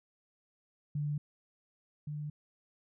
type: tone pair in turn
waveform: sine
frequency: 147.2 / 149 Hz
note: D3 / D3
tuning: +4 / +25 cents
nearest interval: unison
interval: 21 cents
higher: second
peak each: -31 / -36 dBFS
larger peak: first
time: 0.95-1.18 / 2.07-2.3 s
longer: neither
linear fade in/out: 5 ms
effects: none